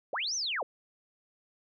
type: linear two-way sweep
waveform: sine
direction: up then down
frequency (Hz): 400 to 6272 to 407.9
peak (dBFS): -30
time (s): 0.13-0.63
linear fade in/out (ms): 2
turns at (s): 0.35
effects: none